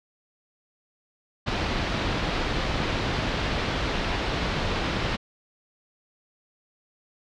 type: low-pass noise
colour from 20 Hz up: pink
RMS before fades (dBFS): -27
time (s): 1.46-5.17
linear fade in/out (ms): 20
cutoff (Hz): 4400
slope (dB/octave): 24
effects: none